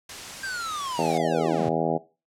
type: noise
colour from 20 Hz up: white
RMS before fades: -37 dBFS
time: 0.09-1.18 s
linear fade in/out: 5 ms
type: linear sweep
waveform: square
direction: down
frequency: 1600 to 103.83 Hz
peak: -30 dBFS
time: 0.43-1.69 s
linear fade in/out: 5 ms
type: harmonic tone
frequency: 81.3 Hz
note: E2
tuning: 23 cents flat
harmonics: 2 / 3 / 4 / 5 / 6 / 7 / 8 / 9 / 10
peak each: -31 / -31 / -31 / -31 / -31 / -31 / -31 / -31 / -31 dBFS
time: 0.98-1.98 s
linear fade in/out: 10 ms
effects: noise-tail reverb RT60 0.3 s tail -18 dB re dry + low-pass 8000 Hz 12 dB/octave